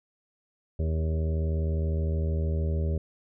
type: harmonic tone with a mistuned harmonic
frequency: 79.6 Hz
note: D#2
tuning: 40 cents sharp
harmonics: 1 / 2 / 3 / 4 / 5 / 6 / 7 / 8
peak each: -25 / -33 / -41 / -46 / -38 / -45 / -41 / -51 dBFS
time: 0.79-2.98 s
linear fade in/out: 5 ms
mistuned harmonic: 6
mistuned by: -25 cents
effects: none